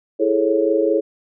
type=chord; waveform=sine; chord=A major seventh; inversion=second; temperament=equal with one note detuned; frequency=329.6 / 415.3 / 440 / 549.9 Hz; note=E4 / G#4 / A4 / C#5; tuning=0 / 0 / 0 / -14 cents; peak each=-20 dBFS; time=0.19-1.01 s; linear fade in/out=20 ms; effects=none